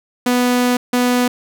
sawtooth tone bursts at uneven times, 246.9 Hz, B3, in tune, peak -9 dBFS, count 2, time 0.26-0.77 / 0.93-1.28 s, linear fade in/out 5 ms, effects none

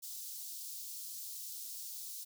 white high-pass noise, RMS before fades -45 dBFS, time 0.02-2.25 s, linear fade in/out 20 ms, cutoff 4300 Hz, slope 24 dB/octave, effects none

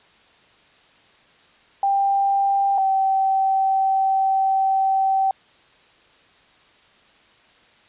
sine tone pair in turn, 791 / 772 Hz, G5 / G5, +15 / -27 cents, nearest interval unison, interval 42 cents, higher first, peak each -16 dBFS, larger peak neither, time 1.83-2.78 / 2.78-5.31 s, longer second, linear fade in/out 2 ms, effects white hiss -54 dBFS RMS until 7.88 s + resampled to 8000 Hz

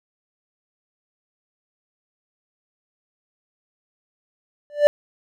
triangle tone with exponential growth, 587.3 Hz, D5, in tune, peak -3 dBFS, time 4.7-4.87 s, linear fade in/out 0 ms, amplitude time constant 36 ms, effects none

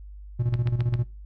triangle tone with tremolo, 120 Hz, B2, 49 cents flat, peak -18 dBFS, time 0.39-1.04 s, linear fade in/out 10 ms, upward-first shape square, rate 15 Hz, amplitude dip 65%
click train, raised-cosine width 0.3 ms, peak -20 dBFS, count 4, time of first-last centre 0.54-0.939 s, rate 7.51 Hz
effects noise-tail reverb RT60 0.3 s tail -21 dB re dry + added 50 Hz sine -39 dBFS peak until 1.25 s

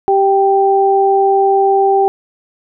sine tone pair together, 391.1 / 784 Hz, G4 / G5, -4 / 0 cents, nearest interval octave, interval 1204 cents, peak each -11 dBFS, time 0.08-2.08 s, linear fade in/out 0 ms, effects none

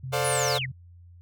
sine tone, 130.6 Hz, C3, 3 cents flat, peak -32 dBFS, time 0.03-0.72 s, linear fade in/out 10 ms
sawtooth chord, D minor seventh, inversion second, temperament equal with one note detuned, 440 / 523.3 / 587.3 / 711.1 Hz, A4 / C5 / D5 / F5, 0 / 0 / 0 / +31 cents, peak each -26 dBFS, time 0.12-0.59 s, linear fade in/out 20 ms
sine linear sweep, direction down, 10548 to 1760 Hz, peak -28 dBFS, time 0.24-0.66 s, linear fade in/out 10 ms
effects added 87 Hz sine -47 dBFS peak until 1.21 s

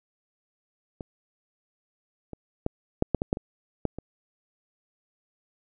clicks, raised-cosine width 2 ms, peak -22 / -24 / -12 / -7 / -8 / -13 / -9 / -21 / -11 / -22 dBFS, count 10, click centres 1.008 / 2.333 / 2.664 / 3.024 / 3.147 / 3.219 / 3.329 / 3.371 / 3.853 / 3.986 s, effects none

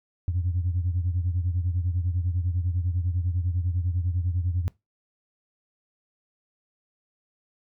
sine beating tone pair, 87 / 97 Hz, F2 / G2, -6 / -18 cents, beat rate 10 Hz, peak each -23 / -28 dBFS, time 0.28-4.68 s, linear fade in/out 0 ms, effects noise-tail reverb RT60 0.2 s tail -23 dB re dry + tanh soft clip ceiling -18 dBFS

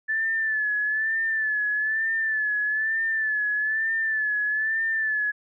sine tone with vibrato, 1744 Hz, A6, 16 cents flat, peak -22 dBFS, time 0.08-5.32 s, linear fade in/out 20 ms, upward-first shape sine, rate 1.1 Hz, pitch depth 54 cents each way, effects none

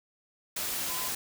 sine tone in noise, 1017 Hz, C6, 50 cents flat, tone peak -40 dBFS, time 0.89-1.09 s, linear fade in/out 5 ms, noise white, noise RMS -33 dBFS, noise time 0.56-1.15 s, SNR -10 dB, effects none

